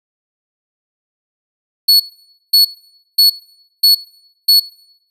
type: tone bursts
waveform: 45% pulse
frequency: 4400 Hz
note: C#8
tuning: 14 cents flat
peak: -5 dBFS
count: 5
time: 1.88-4.6 s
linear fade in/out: 10 ms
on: 120 ms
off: 530 ms
effects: noise-tail reverb RT60 0.8 s tail -21 dB re dry + resampled to 32000 Hz